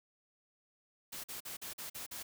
white noise bursts, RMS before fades -44 dBFS, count 7, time 1.12-2.23 s, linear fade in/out 10 ms, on 120 ms, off 45 ms, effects none

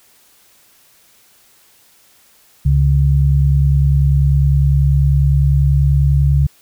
sine tone pair together, 70.15 / 140.2 Hz, C#2 / C#3, +21 / +20 cents, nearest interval octave, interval 1199 cents, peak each -12 / -12 dBFS, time 2.65-6.47 s, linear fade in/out 10 ms, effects white hiss -51 dBFS RMS until 6.61 s

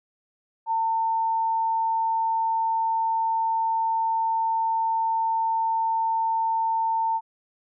sine tone, 900 Hz, A5, 39 cents sharp, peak -21 dBFS, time 0.66-7.21 s, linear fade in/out 50 ms, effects none

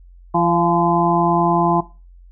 harmonic tone with a mistuned harmonic, 170.7 Hz, F3, 39 cents flat, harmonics 1 / 2 / 4 / 5 / 6, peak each -20 / -20 / -20 / -20 / -20 dBFS, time 0.34-1.81 s, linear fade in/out 10 ms, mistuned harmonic 4, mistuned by +25 cents, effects noise-tail reverb RT60 0.3 s tail -17 dB re dry + added 44 Hz sine -41 dBFS peak until 2.31 s

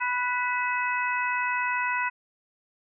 harmonic tone with a mistuned harmonic, 493.9 Hz, B4, in tune, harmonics 2 / 3 / 4 / 5, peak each -28 / -30 / -31 / -32 dBFS, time 0-2.1 s, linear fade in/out 20 ms, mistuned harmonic 5, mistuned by +63 cents, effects none

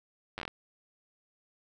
slowing click train, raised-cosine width 0.3 ms, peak -21 dBFS, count 7, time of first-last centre 0.38-0.479 s, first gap 9 ms, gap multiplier 1.24, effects none

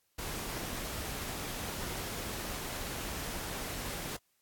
pink noise, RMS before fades -39 dBFS, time 0.18-4.17 s, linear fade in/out 10 ms, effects white hiss -75 dBFS RMS until 4.41 s + AAC 64 kbps

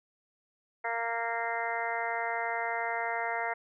harmonic tone, 231.4 Hz, A#3, 13 cents flat, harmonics 2 / 3 / 4 / 5 / 6 / 7 / 8 / 9, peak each -40 / -35 / -36 / -46 / -39 / -42 / -38 / -38 dBFS, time 0.84-3.54 s, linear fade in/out 10 ms, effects none

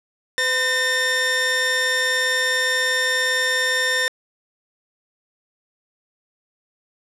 sawtooth tone pair together, 509 / 1812.4 Hz, C5 / A#6, -48 / -49 cents, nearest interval octave + minor seventh, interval 2199 cents, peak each -22 / -15 dBFS, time 0.38-4.08 s, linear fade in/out 0 ms, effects low-pass 9000 Hz 12 dB/octave

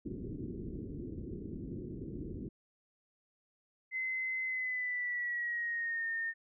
white low-pass noise, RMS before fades -42 dBFS, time 0.05-2.49 s, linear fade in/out 10 ms, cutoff 380 Hz, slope 48 dB/octave
sine tone with pitch glide, 2051 to 1827.2 Hz, C7 to A#6, -35 to -35 cents, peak -33 dBFS, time 3.91-6.34 s, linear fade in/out 50 ms, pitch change -200 cents, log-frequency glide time 4.45-6.07 s
effects none

